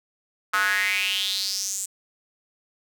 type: tone with high-pass filter sweep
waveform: square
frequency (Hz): 98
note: G2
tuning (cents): 0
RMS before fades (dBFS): -25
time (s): 0.53-1.86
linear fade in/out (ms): 10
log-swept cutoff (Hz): 1300 to 7900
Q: 5.6
effects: none